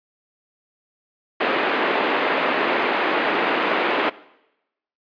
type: band-pass noise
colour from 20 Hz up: pink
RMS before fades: -21 dBFS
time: 1.4-4.1 s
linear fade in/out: 10 ms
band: 300 to 2800 Hz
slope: 24 dB/octave
effects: noise-tail reverb RT60 0.9 s tail -20 dB re dry + resampled to 11025 Hz